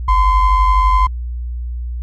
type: ring-modulated tone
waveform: triangle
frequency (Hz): 535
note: C5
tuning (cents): +38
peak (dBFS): -4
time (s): 0.08-1.07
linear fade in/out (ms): 5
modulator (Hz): 487
effects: added 60 Hz sine -20 dBFS peak until 2.02 s + MP3 96 kbps